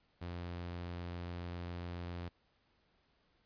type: tone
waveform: sawtooth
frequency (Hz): 87.31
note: F2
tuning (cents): 0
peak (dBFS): -37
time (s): 0.21-2.29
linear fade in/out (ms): 10
effects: pink hiss -74 dBFS RMS until 3.45 s + resampled to 11025 Hz